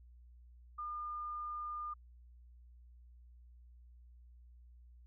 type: tone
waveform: sine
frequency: 1209 Hz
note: D6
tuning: 50 cents sharp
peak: -39 dBFS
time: 0.78-1.94 s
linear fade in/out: 10 ms
effects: added 60 Hz sine -56 dBFS peak until 5.06 s